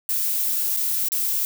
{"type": "noise with dropouts", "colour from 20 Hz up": "violet", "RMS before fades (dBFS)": -23, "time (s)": [0.09, 1.45], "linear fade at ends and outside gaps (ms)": 1, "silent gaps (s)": [[0.765, 0.77], [1.086, 1.119]], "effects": []}